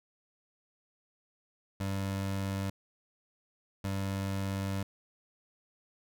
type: tone bursts at uneven times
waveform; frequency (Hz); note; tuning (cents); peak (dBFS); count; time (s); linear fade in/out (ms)
25% pulse; 97.5; G2; -9; -28; 2; 1.8-2.7 / 3.84-4.83; 5
effects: none